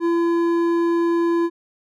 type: tone with hard clipping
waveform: triangle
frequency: 338.7 Hz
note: E4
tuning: 47 cents sharp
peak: -18 dBFS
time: 0-1.5 s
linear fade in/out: 50 ms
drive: 12 dB
effects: none